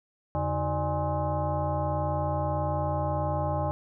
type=tone with frequency modulation; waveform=sine; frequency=371.2 Hz; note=F#4; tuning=6 cents sharp; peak=-25 dBFS; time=0.35-3.71 s; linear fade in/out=0 ms; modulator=228 Hz; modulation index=2.6; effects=none